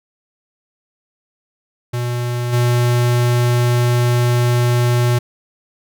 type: tone with level steps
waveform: square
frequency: 121.4 Hz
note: B2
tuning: 29 cents flat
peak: -19 / -13 dBFS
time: 1.93-5.19 s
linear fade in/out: 10 ms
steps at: 2.52 s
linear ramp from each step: 20 ms
effects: none